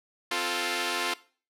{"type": "chord", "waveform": "5% pulse", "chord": "F major", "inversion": "second", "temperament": "equal", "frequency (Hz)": [261.6, 349.2, 440], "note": ["C4", "F4", "A4"], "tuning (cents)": [0, 0, 0], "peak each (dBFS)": [-24, -18, -21], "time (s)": [0.31, 1.14], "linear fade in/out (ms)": 5, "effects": ["noise-tail reverb RT60 0.4 s tail -19 dB re dry", "low-pass 11000 Hz 12 dB/octave"]}